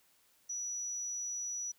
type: tone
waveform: sine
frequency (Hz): 5880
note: F#8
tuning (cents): -12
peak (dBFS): -36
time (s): 0.49-1.72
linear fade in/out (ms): 10
effects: white hiss -69 dBFS RMS until 1.78 s